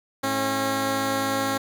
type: tone pair together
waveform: 10% pulse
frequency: 107.63 / 271.2 Hz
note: A2 / C#4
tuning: -38 / -38 cents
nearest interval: octave + major third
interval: 1600 cents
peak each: -24 / -15 dBFS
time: 0.23-1.58 s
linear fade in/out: 10 ms
effects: none